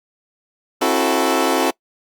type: chord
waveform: 20% pulse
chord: F# half-diminished seventh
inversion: second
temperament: equal with one note detuned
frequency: 266.2 / 329.6 / 370 / 440 Hz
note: C4 / E4 / F#4 / A4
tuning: +30 / 0 / 0 / 0 cents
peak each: -16 dBFS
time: 0.81-1.71 s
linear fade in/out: 10 ms
effects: noise-tail reverb RT60 0.1 s tail -24 dB re dry + Opus 48 kbps